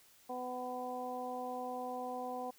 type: harmonic tone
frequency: 250.6 Hz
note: B3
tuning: 25 cents sharp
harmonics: 1 / 2 / 3 / 4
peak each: -46 / -43 / -41 / -47 dBFS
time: 0.29-2.51 s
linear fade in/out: 10 ms
effects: white hiss -64 dBFS RMS until 2.58 s